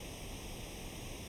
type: noise with comb filter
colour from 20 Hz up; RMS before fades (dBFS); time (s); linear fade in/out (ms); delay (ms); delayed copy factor
pink; -45; 0-1.28; 5; 0.34; +0.8
effects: low-pass 11000 Hz 12 dB/octave